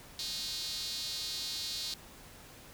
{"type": "tone with high-pass filter", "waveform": "sawtooth", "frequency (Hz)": 310, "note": "D#4", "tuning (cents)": -6, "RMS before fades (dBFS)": -38, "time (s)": [0.19, 1.94], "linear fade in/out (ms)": 2, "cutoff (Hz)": 4200, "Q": 4.5, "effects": ["pink hiss -53 dBFS RMS until 2.73 s"]}